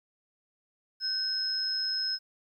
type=tone pair together; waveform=sine; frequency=1533 / 5156 Hz; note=G6 / E8; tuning=-39 / -39 cents; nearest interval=octave + major sixth; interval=2100 cents; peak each=-40 / -28 dBFS; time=1-2.19 s; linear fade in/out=50 ms; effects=11-bit